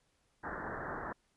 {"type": "low-pass noise", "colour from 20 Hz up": "white", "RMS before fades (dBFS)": -41, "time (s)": [0.43, 1.13], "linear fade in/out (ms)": 10, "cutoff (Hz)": 1800, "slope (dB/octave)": 96, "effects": ["pink hiss -75 dBFS RMS until 1.36 s", "resampled to 24000 Hz"]}